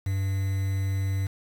triangle tone with quantisation, 97.1 Hz, G2, 16 cents flat, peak -22 dBFS, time 0.06-1.27 s, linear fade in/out 5 ms, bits 7, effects none

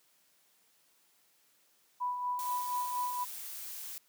sine tone with tremolo, 987.8 Hz, B5, in tune, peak -30 dBFS, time 2-3.25 s, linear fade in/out 20 ms, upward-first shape sine, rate 4.2 Hz, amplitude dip 45%
blue noise, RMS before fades -43 dBFS, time 2.39-3.98 s, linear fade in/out 0 ms
effects white hiss -69 dBFS RMS until 4.08 s + high-pass 150 Hz 12 dB/octave

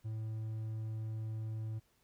triangle tone, 110 Hz, A2, in tune, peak -35 dBFS, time 0.04-1.8 s, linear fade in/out 20 ms, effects pink hiss -73 dBFS RMS until 2.03 s

